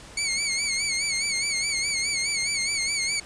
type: tone with vibrato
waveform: 15% pulse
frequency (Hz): 2217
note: C#7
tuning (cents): 0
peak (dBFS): -17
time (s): 0.17-3.2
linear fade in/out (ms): 5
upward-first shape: sine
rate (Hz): 4.8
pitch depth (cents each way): 82
effects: pink hiss -45 dBFS RMS until 3.25 s + resampled to 22050 Hz